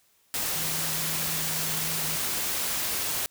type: tone in noise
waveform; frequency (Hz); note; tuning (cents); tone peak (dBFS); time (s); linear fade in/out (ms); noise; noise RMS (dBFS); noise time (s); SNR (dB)
sine; 160; D#3; +49; -38; 0.56-2.16; 0; white; -29; 0.34-3.26; -12
effects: white hiss -65 dBFS RMS until 3.3 s